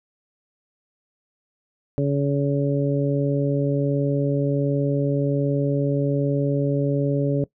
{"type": "harmonic tone", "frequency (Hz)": 141.3, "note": "C#3", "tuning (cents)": 34, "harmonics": [1, 2, 3, 4], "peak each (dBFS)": [-21, -24, -26, -27], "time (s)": [1.98, 7.44], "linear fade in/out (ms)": 0, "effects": ["noise-tail reverb RT60 0.1 s tail -20 dB re dry"]}